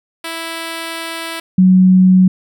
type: tone pair in turn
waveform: 5% pulse / sine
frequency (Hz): 329.6 / 185.55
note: E4 / F#3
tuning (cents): 0 / +5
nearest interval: minor seventh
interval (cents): 995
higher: first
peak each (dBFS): -11 / -5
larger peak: second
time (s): 0.24-1.4 / 1.58-2.28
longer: first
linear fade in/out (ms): 5
effects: none